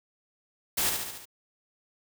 white noise with echo, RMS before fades -27 dBFS, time 0.77-0.9 s, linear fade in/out 10 ms, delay 71 ms, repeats 5, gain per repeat -4 dB, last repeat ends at 1.255 s, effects none

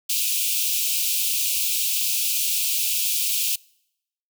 white high-pass noise, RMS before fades -23 dBFS, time 0.09-3.56 s, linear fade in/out 10 ms, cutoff 2400 Hz, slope 96 dB/octave, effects noise-tail reverb RT60 0.8 s tail -26 dB re dry

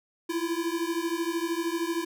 square beating tone pair, 329.6 / 342.6 Hz, E4 / F4, 0 / -33 cents, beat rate 13 Hz, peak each -31 dBFS, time 0.29-2.05 s, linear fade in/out 10 ms, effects none

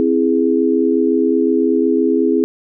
sine chord, C augmented, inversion none, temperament equal, 261.6 / 329.6 / 415.3 Hz, C4 / E4 / G#4, 0 / 0 / 0 cents, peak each -16 dBFS, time 0-2.44 s, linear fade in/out 0 ms, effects none

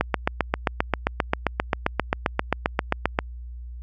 click train, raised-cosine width 0.5 ms, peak -4 dBFS, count 25, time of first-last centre 0.01-3.189 s, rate 7.55 Hz, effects added 60 Hz sine -34 dBFS peak until 3.82 s

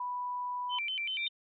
sine tone, 987 Hz, B5, 1 cent flat, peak -33 dBFS, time 0-0.79 s, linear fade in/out 5 ms
sine tone with vibrato, 2682 Hz, E7, 29 cents sharp, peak -32 dBFS, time 0.69-1.29 s, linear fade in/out 50 ms, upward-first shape square, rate 5.2 Hz, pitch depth 230 cents each way
sine tone with exponential growth, 3647 Hz, A#7, 39 cents flat, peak -29 dBFS, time 1.05-1.28 s, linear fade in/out 2 ms, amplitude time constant 50 ms
effects none

